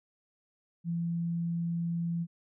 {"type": "tone", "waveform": "sine", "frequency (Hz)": 169.3, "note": "E3", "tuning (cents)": 46, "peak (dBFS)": -29, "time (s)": [0.84, 2.27], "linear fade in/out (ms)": 50, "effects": []}